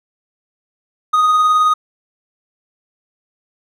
triangle tone with tremolo, 1244.5 Hz, D#6, in tune, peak -7 dBFS, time 1.13-1.74 s, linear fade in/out 10 ms, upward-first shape sine, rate 19 Hz, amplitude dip 25%, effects none

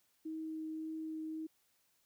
sine tone with vibrato, 316.4 Hz, D#4, 29 cents sharp, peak -39 dBFS, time 0.25-1.47 s, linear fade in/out 10 ms, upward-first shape triangle, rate 1.8 Hz, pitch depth 9 cents each way, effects white hiss -75 dBFS RMS until 2.05 s

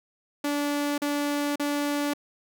sawtooth tone bursts, 289.6 Hz, D4, 24 cents flat, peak -21 dBFS, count 3, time 0.44-2.136 s, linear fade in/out 5 ms, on 540 ms, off 38 ms, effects none

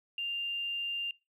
triangle tone with tanh clipping, 2794 Hz, F7, in tune, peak -32 dBFS, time 0.18-1.11 s, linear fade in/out 2 ms, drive 2 dB, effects noise-tail reverb RT60 0.3 s tail -25 dB re dry

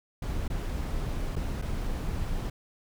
brown noise with dropouts, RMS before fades -31 dBFS, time 0.22-2.5 s, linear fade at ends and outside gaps 5 ms, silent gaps 0.48-0.5 / 1.357-1.362 / 1.617-1.621 s, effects none

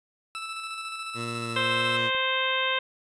20% pulse tone with tremolo, 1318.5 Hz, E6, in tune, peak -27 dBFS, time 0.35-1.97 s, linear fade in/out 0 ms, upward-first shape square, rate 14 Hz, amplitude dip 30%
15% pulse tone with vibrato, 116.54 Hz, A#2, in tune, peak -26 dBFS, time 1.14-2.11 s, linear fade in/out 50 ms, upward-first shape sine, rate 1.6 Hz, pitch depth 17 cents each way
harmonic tone, 523.3 Hz, C5, in tune, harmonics 1 / 2 / 3 / 4 / 5 / 6 / 7, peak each -32 / -30 / -31 / -32 / -31 / -31 / -33 dBFS, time 1.56-2.79 s, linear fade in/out 5 ms
click, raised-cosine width 2 ms, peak -33 dBFS, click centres 2.149 s
effects resampled to 22050 Hz

